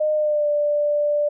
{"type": "tone with pitch glide", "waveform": "sine", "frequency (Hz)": [612, 589.1], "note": ["D#5", "D5"], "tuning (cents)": [-29, 5], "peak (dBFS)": -17, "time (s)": [0, 1.29], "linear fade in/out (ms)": 10, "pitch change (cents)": -66, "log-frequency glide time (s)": [0.13, 0.48], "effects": []}